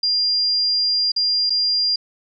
sine tone with dropouts, 4800 Hz, D8, 37 cents sharp, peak -16 dBFS, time 0.03-1.96 s, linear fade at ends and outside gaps 5 ms, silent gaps 1.119-1.162 / 1.497-1.503 s, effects none

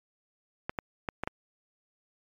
clicks, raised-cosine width 0.5 ms, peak -16 dBFS, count 5, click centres 0.695 / 0.788 / 1.088 / 1.236 / 1.275 s, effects MP3 96 kbps

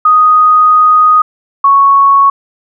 sine tone pair in turn, 1244.5 / 1108.7 Hz, D#6 / C#6, 0 / 0 cents, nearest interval major second, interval 200 cents, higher first, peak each -3 dBFS, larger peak neither, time 0.05-1.22 / 1.64-2.3 s, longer first, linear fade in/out 5 ms, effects none

